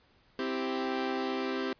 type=chord; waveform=sawtooth; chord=C major; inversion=none; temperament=equal; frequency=261.6 / 329.6 / 392 Hz; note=C4 / E4 / G4; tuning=0 / 0 / 0 cents; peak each=-30 / -35 / -30 dBFS; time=0.39-1.73 s; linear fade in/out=2 ms; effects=pink hiss -65 dBFS RMS until 1.79 s + resampled to 11025 Hz